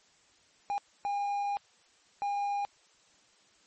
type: tone bursts at uneven times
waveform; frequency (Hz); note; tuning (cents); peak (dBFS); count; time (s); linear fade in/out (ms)
triangle; 810; G#5; -43; -27; 3; 0.7-0.78 / 1.05-1.57 / 2.22-2.65; 0
effects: white hiss -64 dBFS RMS until 3.66 s + MP3 32 kbps